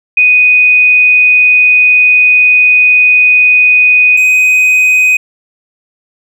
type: tone pair in turn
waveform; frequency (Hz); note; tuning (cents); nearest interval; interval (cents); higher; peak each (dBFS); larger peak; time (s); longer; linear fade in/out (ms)
sine / triangle; 2489 / 2505; D#7 / D#7; 0 / +11; unison; 11; second; -3; neither; 0.17-4.17 / 4.17-5.17; first; 5
effects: none